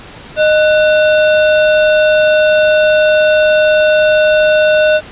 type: tone with sample-and-hold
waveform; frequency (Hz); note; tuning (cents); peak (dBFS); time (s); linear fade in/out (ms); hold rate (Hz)
sine; 616; D#5; -17; -6; 0.36-5.01; 50; 2100
effects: pink hiss -33 dBFS RMS until 5.11 s + resampled to 8000 Hz

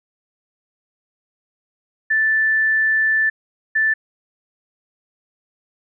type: tone bursts at uneven times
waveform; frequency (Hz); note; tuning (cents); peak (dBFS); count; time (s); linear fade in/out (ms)
sine; 1760; A6; 0; -14; 2; 2.1-3.3 / 3.75-3.94; 10
effects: none

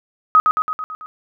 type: tone with echo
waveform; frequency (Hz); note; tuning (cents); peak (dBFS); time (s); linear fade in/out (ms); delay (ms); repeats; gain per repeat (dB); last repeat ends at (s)
sine; 1262; D#6; +24; -7; 0.35-0.4; 0; 110; 6; -4; 1.06
effects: none

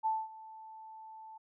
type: tone with ADSR envelope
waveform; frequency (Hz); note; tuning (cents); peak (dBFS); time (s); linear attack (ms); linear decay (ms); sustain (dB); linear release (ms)
sine; 880; A5; 0; -27; 0.03-1.38; 30; 220; -20; 9
effects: none

